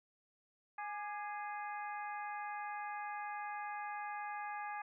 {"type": "harmonic tone with a mistuned harmonic", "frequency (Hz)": 415.3, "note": "G#4", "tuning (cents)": 0, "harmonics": [2, 3, 4, 5, 6], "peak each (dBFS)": [-42, -48, -48, -52, -55], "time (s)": [0.78, 4.82], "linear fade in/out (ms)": 5, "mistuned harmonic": 3, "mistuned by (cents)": -64, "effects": []}